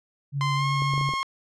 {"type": "tone with vibrato", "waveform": "sine", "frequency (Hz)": 140, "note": "C#3", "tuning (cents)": 18, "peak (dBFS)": -24, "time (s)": [0.32, 1.13], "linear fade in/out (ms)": 50, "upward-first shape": "square", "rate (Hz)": 7.8, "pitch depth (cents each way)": 11}
{"type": "tone with pitch glide", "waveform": "sawtooth", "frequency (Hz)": [1040, 1077.3], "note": ["C6", "C#6"], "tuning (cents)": [-11, -50], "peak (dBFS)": -21, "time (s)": [0.41, 1.23], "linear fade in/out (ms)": 0, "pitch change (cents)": 61, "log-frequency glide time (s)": [0.55, 0.66]}
{"type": "clicks", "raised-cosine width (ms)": 2, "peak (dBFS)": -24, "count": 6, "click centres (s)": [0.821, 0.937, 0.979, 1.012, 1.09, 1.137]}
{"effects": ["low-pass 5000 Hz 12 dB/octave"]}